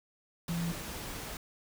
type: tone in noise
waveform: sine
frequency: 169 Hz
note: E3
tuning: 43 cents sharp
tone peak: -31 dBFS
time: 0.49-0.72 s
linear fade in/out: 2 ms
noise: pink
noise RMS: -41 dBFS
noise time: 0.48-1.37 s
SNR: +7 dB
effects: none